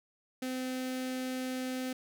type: tone with notch filter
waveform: sawtooth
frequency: 257 Hz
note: C4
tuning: 31 cents flat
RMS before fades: -36 dBFS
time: 0.42-1.93 s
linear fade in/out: 5 ms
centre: 1000 Hz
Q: 1.6
effects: none